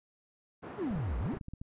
pink band-pass noise, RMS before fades -45 dBFS, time 0.62-1.39 s, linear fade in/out 20 ms, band 130 to 1300 Hz, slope 12 dB/octave
triangle exponential two-way sweep, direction down then up, 463.1 to 53.3 to 463.1 Hz, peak -29 dBFS, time 0.77-1.36 s, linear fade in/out 50 ms, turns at 1.18 s
clicks, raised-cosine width 5 ms, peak -30 dBFS, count 12, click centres 0.91 / 0.956 / 0.986 / 1.114 / 1.209 / 1.258 / 1.337 / 1.371 / 1.412 / 1.484 / 1.536 / 1.615 s
effects resampled to 8000 Hz

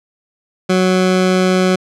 20% pulse tone, 185 Hz, F#3, in tune, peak -6 dBFS, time 0.69-1.76 s, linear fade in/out 10 ms, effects low-pass 7000 Hz 12 dB/octave

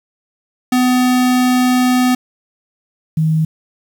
square / sine tone pair in turn, 251.3 / 158.31 Hz, B3 / D#3, +30 / +30 cents, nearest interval minor sixth, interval 800 cents, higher first, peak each -11 dBFS, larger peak neither, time 0.72-2.15 / 3.17-3.45 s, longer first, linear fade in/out 5 ms, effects 7-bit

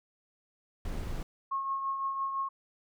brown noise, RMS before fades -35 dBFS, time 0.85-1.23 s, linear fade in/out 2 ms
sine tone with tremolo, 1086 Hz, C#6, 36 cents flat, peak -28 dBFS, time 1.51-2.49 s, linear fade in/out 10 ms, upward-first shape triangle, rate 5.9 Hz, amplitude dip 50%
effects none

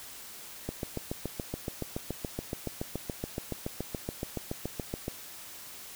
click train, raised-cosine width 2 ms, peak -19 dBFS, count 32, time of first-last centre 0.69-5.081 s, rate 7.06 Hz, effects white hiss -46 dBFS RMS until 5.95 s

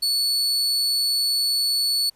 40% pulse tone, 4435 Hz, C#8, in tune, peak -18 dBFS, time 0.02-2.1 s, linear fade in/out 10 ms, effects pink hiss -62 dBFS RMS until 2.15 s + resampled to 32000 Hz

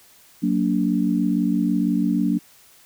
sine chord, Gb augmented, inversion none, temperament just, 185 / 231.2 / 289.1 Hz, Gb3 / Bb3 / D4, 0 / -14 / -27 cents, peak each -22 dBFS, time 0.42-2.39 s, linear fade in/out 20 ms, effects white hiss -52 dBFS RMS until 2.85 s

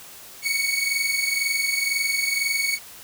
sawtooth tone pair together, 2216 / 2238 Hz, C#7 / C#7, -1 / +16 cents, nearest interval unison, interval 17 cents, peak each -21 dBFS, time 0.42-2.79 s, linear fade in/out 50 ms, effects white hiss -43 dBFS RMS until 3.03 s

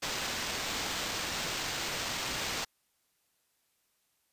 white noise with sample-and-hold, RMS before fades -35 dBFS, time 0.02-2.65 s, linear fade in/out 10 ms, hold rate 11025 Hz, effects white hiss -75 dBFS RMS until 4.32 s + resampled to 32000 Hz

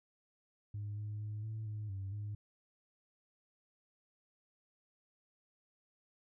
sine tone with pitch steps, 103.5 / 105.2 / 105.9 / 109.7 / 106.2 / 97.1 / 104 Hz, G#2 / G#2 / G#2 / A2 / G#2 / G2 / G#2, -5 / +23 / +34 / -5 / +39 / -16 / +3 cents, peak -37 dBFS, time 0.74-2.35 s, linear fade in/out 5 ms, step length 230 ms, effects tanh soft clip ceiling -36 dBFS

